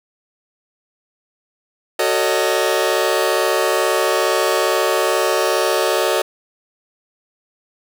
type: chord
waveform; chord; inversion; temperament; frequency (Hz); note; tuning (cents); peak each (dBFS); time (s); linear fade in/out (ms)
sawtooth; D# half-diminished seventh; first; just; 373.4 / 448 / 560 / 622.3; F#4 / A4 / C#5 / D#5; +16 / +31 / +18 / 0; -17; 1.99-6.22; 5
effects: none